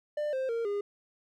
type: tone with pitch steps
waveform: triangle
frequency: 596 / 524.9 / 462.2 / 407.1 Hz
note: D5 / C5 / A#4 / G#4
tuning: +25 / +5 / -15 / -35 cents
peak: -27 dBFS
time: 0.17-0.81 s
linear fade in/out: 5 ms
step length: 160 ms
effects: none